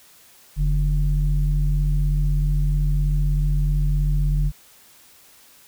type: tone pair together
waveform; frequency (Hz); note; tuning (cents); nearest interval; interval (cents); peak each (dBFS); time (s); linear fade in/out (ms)
sine; 43.65 / 146.83; F1 / D3; 0 / 0; octave + major sixth; 2100; -17 / -21; 0.56-4.52; 50
effects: tanh soft clip ceiling -11 dBFS + white hiss -51 dBFS RMS until 5.67 s